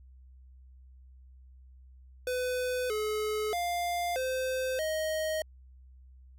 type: tone with pitch steps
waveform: square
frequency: 502 / 427.5 / 700 / 517 / 627 Hz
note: B4 / A4 / F5 / C5 / D#5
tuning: +28 / -50 / +4 / -21 / +13 cents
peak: -30 dBFS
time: 2.27-5.42 s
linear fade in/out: 2 ms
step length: 630 ms
effects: added 64 Hz sine -51 dBFS peak until 6.38 s